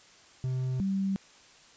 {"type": "tone pair in turn", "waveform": ["triangle", "sine"], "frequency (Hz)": [129, 194.01], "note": ["C3", "G3"], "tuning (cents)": [-24, -18], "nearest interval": "perfect fifth", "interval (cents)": 706, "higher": "second", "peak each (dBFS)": [-26, -26], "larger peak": "neither", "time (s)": [[0.44, 0.8], [0.8, 1.16]], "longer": "neither", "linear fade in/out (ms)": 0, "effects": ["white hiss -56 dBFS RMS until 1.76 s", "resampled to 16000 Hz"]}